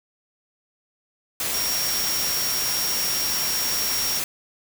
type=tone in noise; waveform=sine; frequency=5588 Hz; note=F8; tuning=in tune; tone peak=-25 dBFS; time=1.54-4.19 s; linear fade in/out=2 ms; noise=white; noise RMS=-26 dBFS; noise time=1.4-4.24 s; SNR=-2 dB; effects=none